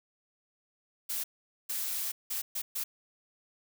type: noise bursts at uneven times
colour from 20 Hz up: blue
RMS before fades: -34 dBFS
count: 5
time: 1.09-1.24 / 1.69-2.12 / 2.3-2.42 / 2.55-2.62 / 2.75-2.84 s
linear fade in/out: 10 ms
effects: none